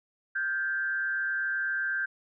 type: tone with frequency modulation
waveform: sine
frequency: 1568 Hz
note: G6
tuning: in tune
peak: -27 dBFS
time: 0.35-2.06 s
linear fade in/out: 10 ms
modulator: 141 Hz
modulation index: 0.57
effects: none